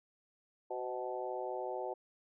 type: harmonic tone with a mistuned harmonic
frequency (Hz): 124.5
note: B2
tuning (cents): +14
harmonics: 3 / 4 / 5 / 6 / 7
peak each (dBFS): -42 / -42 / -43 / -44 / -44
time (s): 0.7-1.94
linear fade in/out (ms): 10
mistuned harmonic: 4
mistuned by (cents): +39
effects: none